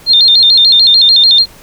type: tone with vibrato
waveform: sine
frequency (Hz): 3901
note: B7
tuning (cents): -22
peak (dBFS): -3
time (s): 0.06-1.46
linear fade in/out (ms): 50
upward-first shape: square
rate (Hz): 6.8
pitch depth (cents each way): 130
effects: pink hiss -38 dBFS RMS until 1.62 s